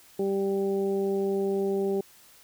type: harmonic tone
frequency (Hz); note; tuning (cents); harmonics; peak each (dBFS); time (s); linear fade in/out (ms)
196; G3; 0; 1 / 2 / 3 / 4; -31 / -25 / -39 / -40; 0.19-2.01; 5
effects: white hiss -55 dBFS RMS until 2.43 s